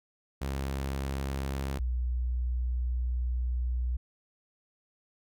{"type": "tone pair in turn", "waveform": ["sawtooth", "sine"], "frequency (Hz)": [67.9, 61.33], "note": ["C#2", "B1"], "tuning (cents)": [-35, -11], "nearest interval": "major second", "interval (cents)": 176, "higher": "first", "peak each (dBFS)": -27, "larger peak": "neither", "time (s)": [[0.41, 1.79], [1.79, 3.97]], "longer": "second", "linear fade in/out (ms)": 10, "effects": []}